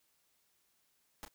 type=noise with echo; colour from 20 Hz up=pink; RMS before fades=-45 dBFS; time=1.23-1.25 s; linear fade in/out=0 ms; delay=31 ms; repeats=1; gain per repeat=-9 dB; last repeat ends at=1.281 s; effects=white hiss -75 dBFS RMS until 1.34 s